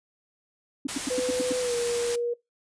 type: tone bursts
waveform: sine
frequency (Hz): 277.2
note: C#4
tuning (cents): 0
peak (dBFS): -24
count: 7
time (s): 0.85-1.525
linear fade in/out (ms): 5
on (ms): 21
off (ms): 88
type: noise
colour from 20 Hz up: white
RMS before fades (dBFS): -32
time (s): 0.88-2.16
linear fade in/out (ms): 10
type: tone with pitch glide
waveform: sine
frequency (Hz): 502 to 476.6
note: B4 to A#4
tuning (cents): +28 to +38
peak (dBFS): -25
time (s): 1.1-2.34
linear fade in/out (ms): 10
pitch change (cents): -90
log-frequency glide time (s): 1.6-1.75
effects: noise-tail reverb RT60 0.2 s tail -22 dB re dry + resampled to 22050 Hz